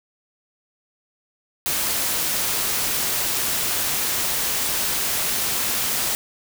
white noise, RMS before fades -23 dBFS, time 1.66-6.15 s, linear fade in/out 0 ms, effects none

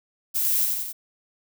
violet noise with echo, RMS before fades -24 dBFS, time 0.34-0.66 s, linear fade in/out 20 ms, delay 90 ms, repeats 3, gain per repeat -3 dB, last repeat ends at 0.93 s, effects none

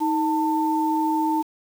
sine tone pair together, 315.1 / 893 Hz, D#4 / A5, +22 / +25 cents, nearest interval octave + tritone, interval 1803 cents, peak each -22 dBFS, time 0-1.43 s, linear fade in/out 20 ms, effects 7-bit

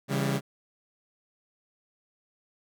sawtooth chord, C# diminished, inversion none, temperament just, 138.59 / 166.31 / 199.57 Hz, C#3 / E3 / G3, 0 / +16 / +31 cents, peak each -24 / -30 / -26 dBFS, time 0.08-0.41 s, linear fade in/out 50 ms, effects none

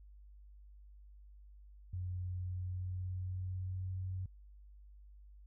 sine tone with pitch glide, 90.8 to 93.08 Hz, F#2 to F#2, -32 to +11 cents, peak -37 dBFS, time 1.93-4.26 s, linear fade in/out 5 ms, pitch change +43 cents, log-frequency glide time 2.35-3.9 s, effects added 50 Hz sine -54 dBFS peak until 5.46 s

